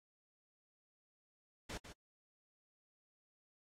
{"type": "noise with echo", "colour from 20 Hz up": "pink", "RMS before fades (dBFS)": -45, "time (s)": [1.69, 1.78], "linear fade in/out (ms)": 10, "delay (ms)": 150, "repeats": 1, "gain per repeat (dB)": -8, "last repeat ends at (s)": 1.93, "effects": ["low-pass 8000 Hz 12 dB/octave", "AAC 48 kbps"]}